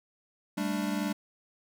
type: chord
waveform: square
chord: G suspended second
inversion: none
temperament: equal with one note detuned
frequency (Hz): 197.82 / 220 / 293.7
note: G3 / A3 / D4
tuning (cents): +16 / 0 / 0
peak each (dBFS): -33 / -36 / -34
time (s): 0.57-1.13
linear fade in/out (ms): 10
effects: none